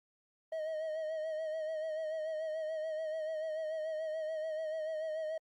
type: tone with vibrato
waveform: triangle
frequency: 630 Hz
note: D#5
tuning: 21 cents sharp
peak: -33 dBFS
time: 0.52-5.38 s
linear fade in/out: 5 ms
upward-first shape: sine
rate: 6.9 Hz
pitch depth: 45 cents each way
effects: Opus 32 kbps